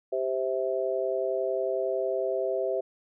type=chord; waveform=sine; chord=C major; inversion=second; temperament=just; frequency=392.4 / 523.3 / 654.1 Hz; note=G4 / C5 / E5; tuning=+2 / 0 / -14 cents; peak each=-30 dBFS; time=0.12-2.81 s; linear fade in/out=10 ms; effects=none